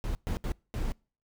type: noise bursts at uneven times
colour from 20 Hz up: brown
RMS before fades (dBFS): -31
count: 4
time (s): 0.04-0.15 / 0.27-0.37 / 0.44-0.52 / 0.74-0.92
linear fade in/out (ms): 0
effects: noise-tail reverb RT60 0.4 s tail -26 dB re dry